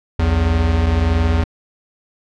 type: tone pair together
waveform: square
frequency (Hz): 60.88 / 82.41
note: B1 / E2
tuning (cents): -24 / 0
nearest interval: perfect fourth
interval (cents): 524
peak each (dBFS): -20 / -15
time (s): 0.19-1.44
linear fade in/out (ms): 5
effects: low-pass 4000 Hz 12 dB/octave